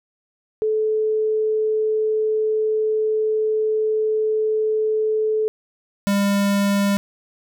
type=tone pair in turn; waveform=sine / square; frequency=433.6 / 200.5 Hz; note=A4 / G3; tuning=-25 / +39 cents; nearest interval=octave + minor second; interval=1336 cents; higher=first; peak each=-17 dBFS; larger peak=neither; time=0.62-5.48 / 6.07-6.97 s; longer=first; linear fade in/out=0 ms; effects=none